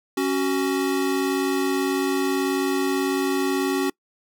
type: tone pair together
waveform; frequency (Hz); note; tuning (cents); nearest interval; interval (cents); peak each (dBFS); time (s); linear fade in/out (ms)
square; 276.2 / 374.5; C#4 / F#4; -6 / +21; perfect fourth; 527; -24; 0.17-3.9; 5
effects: noise-tail reverb RT60 0.1 s tail -25 dB re dry